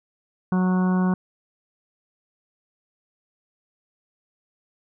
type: harmonic tone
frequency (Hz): 183.9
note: F#3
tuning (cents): -10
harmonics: 1 / 2 / 3 / 4 / 5 / 6 / 7 / 8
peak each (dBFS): -18 / -31 / -38 / -35 / -35 / -34 / -44 / -37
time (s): 0.52-1.14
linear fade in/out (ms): 2
effects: none